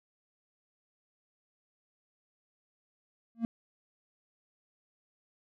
triangle tone with exponential growth, 230 Hz, A#3, 23 cents flat, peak -21 dBFS, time 3.35-3.45 s, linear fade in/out 0 ms, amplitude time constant 20 ms, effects none

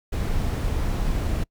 brown noise, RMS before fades -24 dBFS, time 0.12-1.44 s, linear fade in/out 10 ms, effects noise-tail reverb RT60 0.1 s tail -26 dB re dry

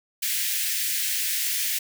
white high-pass noise, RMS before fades -26 dBFS, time 0.22-1.79 s, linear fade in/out 10 ms, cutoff 1700 Hz, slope 48 dB/octave, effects none

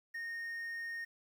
triangle tone with quantisation, 1847 Hz, A#6, 16 cents flat, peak -37 dBFS, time 0.14-1.05 s, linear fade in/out 10 ms, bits 11, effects none

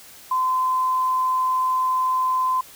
sine tone, 1027 Hz, C6, 33 cents flat, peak -18 dBFS, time 0.31-2.61 s, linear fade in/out 5 ms, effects white hiss -45 dBFS RMS until 2.75 s

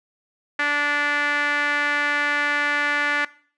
sawtooth tone with band-pass filter, 291.3 Hz, D4, 14 cents flat, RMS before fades -22 dBFS, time 0.59-3.25 s, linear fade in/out 5 ms, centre 1800 Hz, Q 3.6, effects noise-tail reverb RT60 0.5 s tail -20 dB re dry + resampled to 22050 Hz

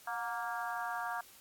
harmonic tone with a mistuned harmonic, 233.1 Hz, A#3, in tune, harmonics 3 / 4 / 5 / 6 / 7, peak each -40 / -41 / -42 / -43 / -43 dBFS, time 0.07-1.21 s, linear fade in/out 5 ms, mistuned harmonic 3, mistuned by +50 cents, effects white hiss -58 dBFS RMS until 1.4 s + AAC 64 kbps

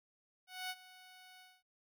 10% pulse tone with ADSR envelope, 740 Hz, F#5, in tune, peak -30 dBFS, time 0.47-1.63 s, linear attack 230 ms, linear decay 46 ms, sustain -18 dB, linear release 230 ms, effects none

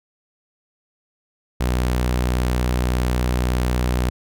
sawtooth tone, 61.74 Hz, B1, in tune, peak -14 dBFS, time 1.6-4.1 s, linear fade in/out 10 ms, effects none

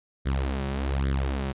sawtooth tone with flanger, 67.7 Hz, C#2, 40 cents flat, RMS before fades -27 dBFS, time 0.25-1.53 s, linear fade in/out 20 ms, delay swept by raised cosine 0.55 to 5.35 ms, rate 1.2 Hz, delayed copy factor +0.8, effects resampled to 8000 Hz

